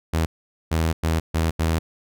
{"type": "tone bursts at uneven times", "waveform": "sawtooth", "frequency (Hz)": 81, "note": "E2", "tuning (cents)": -30, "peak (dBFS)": -15, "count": 5, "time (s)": [[0.13, 0.26], [0.71, 0.93], [1.03, 1.2], [1.34, 1.51], [1.59, 1.79]], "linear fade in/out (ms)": 10, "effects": []}